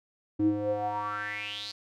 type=tone with band-pass filter sweep; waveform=square; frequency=103.83 Hz; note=G#2; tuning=in tune; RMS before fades=-31 dBFS; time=0.39-1.72 s; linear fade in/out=10 ms; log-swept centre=270 to 4600 Hz; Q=7.1; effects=none